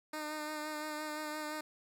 10% pulse tone with vibrato, 304.6 Hz, D#4, 37 cents flat, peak -30 dBFS, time 0.13-1.61 s, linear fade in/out 5 ms, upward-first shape sine, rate 5.8 Hz, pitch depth 22 cents each way, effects none

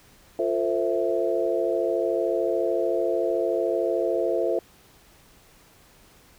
sine chord, F major seventh, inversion none, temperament equal with one note detuned, 349.2 / 449.8 / 523.3 / 659.3 Hz, F4 / A4 / C5 / E5, 0 / +38 / 0 / 0 cents, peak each -27 dBFS, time 0.39-4.59 s, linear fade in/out 2 ms, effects pink hiss -55 dBFS RMS until 6.38 s

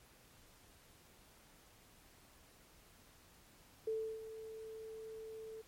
sine tone with ADSR envelope, 441.6 Hz, A4, 6 cents sharp, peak -34 dBFS, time 3.87-5.62 s, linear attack 6 ms, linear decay 320 ms, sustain -12 dB, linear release 13 ms, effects pink hiss -64 dBFS RMS until 5.67 s + MP3 64 kbps

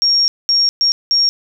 sine tone bursts at uneven times, 5560 Hz, F8, 9 cents flat, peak -10 dBFS, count 4, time 0.02-0.28 / 0.49-0.69 / 0.81-0.92 / 1.11-1.29 s, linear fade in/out 0 ms, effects none

